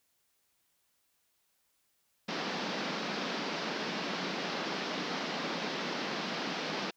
pink band-pass noise, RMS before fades -36 dBFS, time 2.28-6.91 s, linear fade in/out 10 ms, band 170 to 5400 Hz, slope 48 dB/octave, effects white hiss -75 dBFS RMS until 6.96 s

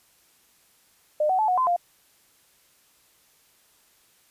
sine tone with pitch steps, 605 / 749 / 866 / 731 / 1028 / 700 Hz, D#5 / F#5 / A5 / F#5 / C6 / F5, -49 / +21 / -28 / -21 / -31 / +4 cents, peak -19 dBFS, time 1.2-1.764 s, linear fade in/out 5 ms, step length 94 ms, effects white hiss -61 dBFS RMS until 4.3 s + resampled to 32000 Hz

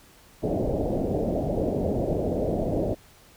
white low-pass noise, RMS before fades -26 dBFS, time 0.42-2.95 s, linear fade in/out 20 ms, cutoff 650 Hz, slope 48 dB/octave, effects pink hiss -54 dBFS RMS until 3.36 s

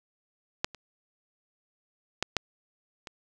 clicks, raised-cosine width 0.2 ms, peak -8 / -27 / -9 / -7 / -23 dBFS, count 5, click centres 0.645 / 0.747 / 2.226 / 2.367 / 3.072 s, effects none

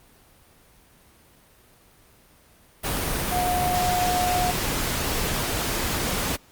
sine tone in noise, 721 Hz, F#5, 45 cents flat, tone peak -22 dBFS, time 3.31-4.52 s, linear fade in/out 20 ms, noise pink, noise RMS -26 dBFS, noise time 2.83-6.37 s, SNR +1 dB, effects pink hiss -55 dBFS RMS until 6.51 s + Opus 32 kbps

